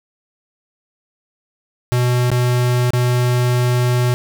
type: tone with dropouts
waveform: square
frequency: 123.47 Hz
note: B2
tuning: in tune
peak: -14 dBFS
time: 1.92-4.14 s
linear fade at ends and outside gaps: 0 ms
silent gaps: 2.303-2.316 / 2.905-2.934 s
effects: none